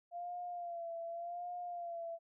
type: tone with vibrato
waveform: sine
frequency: 690 Hz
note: F5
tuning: 21 cents flat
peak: -40 dBFS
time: 0.11-2.19 s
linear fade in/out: 50 ms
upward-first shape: sine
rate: 0.87 Hz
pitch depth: 51 cents each way
effects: none